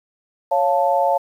sine chord, Db augmented, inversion none, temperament equal, 554.4 / 698.5 / 880 Hz, Db5 / F5 / A5, 0 / 0 / 0 cents, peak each -19 dBFS, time 0.51-1.18 s, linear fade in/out 10 ms, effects 8-bit

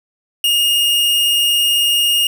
45% pulse tone, 2847 Hz, F7, 33 cents sharp, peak -12 dBFS, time 0.44-2.27 s, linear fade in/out 2 ms, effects none

